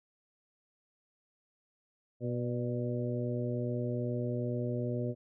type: harmonic tone with a mistuned harmonic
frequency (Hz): 122.4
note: B2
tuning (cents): -15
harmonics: 1 / 2 / 3 / 4 / 5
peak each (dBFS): -34 / -37 / -39 / -40 / -41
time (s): 2.2-5.15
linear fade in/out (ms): 50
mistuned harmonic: 5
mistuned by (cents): -37
effects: none